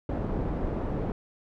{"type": "low-pass noise", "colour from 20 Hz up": "pink", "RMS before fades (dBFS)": -30, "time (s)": [0.09, 1.12], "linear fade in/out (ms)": 2, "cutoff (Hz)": 660, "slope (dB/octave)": 12, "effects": []}